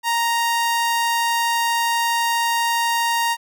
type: tone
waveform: sawtooth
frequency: 932.3 Hz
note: A#5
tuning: in tune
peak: -14 dBFS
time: 0.03-3.37 s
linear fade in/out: 50 ms
effects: none